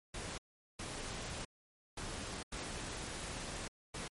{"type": "noise bursts at uneven times", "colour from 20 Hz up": "pink", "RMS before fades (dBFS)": -43, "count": 5, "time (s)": [[0.14, 0.38], [0.79, 1.45], [1.97, 2.43], [2.52, 3.68], [3.94, 4.08]], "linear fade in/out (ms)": 5, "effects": ["MP3 48 kbps"]}